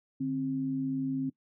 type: tone pair together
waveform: sine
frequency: 148.9 / 265.5 Hz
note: D3 / C4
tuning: +24 / +25 cents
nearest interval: minor seventh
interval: 1001 cents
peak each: -37 / -29 dBFS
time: 0.2-1.3 s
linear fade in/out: 10 ms
effects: noise-tail reverb RT60 0.1 s tail -20 dB re dry